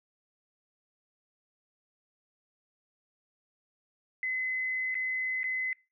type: tone with dropouts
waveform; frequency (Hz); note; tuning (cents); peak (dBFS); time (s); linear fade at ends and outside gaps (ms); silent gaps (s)
sine; 2034; C7; -50; -29; 4.23-5.73; 1; 4.944-4.952 / 5.432-5.441
effects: noise-tail reverb RT60 0.3 s tail -23 dB re dry